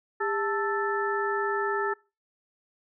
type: harmonic tone with a mistuned harmonic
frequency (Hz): 440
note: A4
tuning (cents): 0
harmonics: 1 / 2 / 3 / 4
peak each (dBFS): -29 / -32 / -31 / -32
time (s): 0.2-1.94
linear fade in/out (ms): 10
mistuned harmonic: 1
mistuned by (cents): -150
effects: noise-tail reverb RT60 0.3 s tail -24 dB re dry